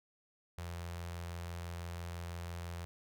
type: tone with notch filter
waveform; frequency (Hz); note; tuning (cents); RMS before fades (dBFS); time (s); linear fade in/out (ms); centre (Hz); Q
sawtooth; 86; F2; -26; -43; 0.58-2.85; 0; 270; 0.88
effects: none